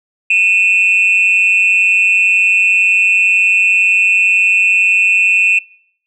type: tone pair together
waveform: sine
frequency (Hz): 2480 / 2671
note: D#7 / E7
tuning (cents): -6 / +22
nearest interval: minor second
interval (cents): 128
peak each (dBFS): -10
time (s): 0.3-5.59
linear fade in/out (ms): 5
effects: noise-tail reverb RT60 0.7 s tail -25 dB re dry + tanh soft clip ceiling -3 dBFS